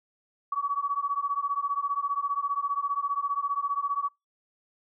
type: beating tone pair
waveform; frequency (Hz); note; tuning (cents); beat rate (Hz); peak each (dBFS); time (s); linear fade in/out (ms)
sine; 1127 / 1142; C#6 / D6; +28 / -49; 15; -29; 0.52-4.09; 5
effects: noise-tail reverb RT60 0.2 s tail -24 dB re dry